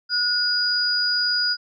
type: tone pair together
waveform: sine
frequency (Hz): 1454 / 4899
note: F#6 / D#8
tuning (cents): -31 / -28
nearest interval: octave + major sixth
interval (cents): 2103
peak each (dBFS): -24 / -20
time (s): 0.09-1.57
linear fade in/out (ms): 50
effects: none